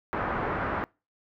white low-pass noise, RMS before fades -30 dBFS, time 0.13-0.84 s, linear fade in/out 0 ms, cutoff 1500 Hz, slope 24 dB/octave, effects noise-tail reverb RT60 0.3 s tail -25 dB re dry

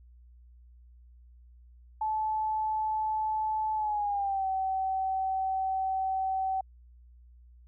sine tone with pitch glide, 867 to 763.5 Hz, A5 to G5, -26 to -46 cents, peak -27 dBFS, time 2.01-6.61 s, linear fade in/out 5 ms, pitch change -220 cents, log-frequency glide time 3.75-4.47 s, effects added 60 Hz sine -52 dBFS peak until 7.67 s

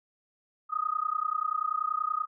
sine tone with amplitude modulation, 1248 Hz, D#6, 5 cents sharp, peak -23 dBFS, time 0.69-2.27 s, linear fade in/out 50 ms, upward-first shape sine, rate 30.4 Hz, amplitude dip 95%, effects none

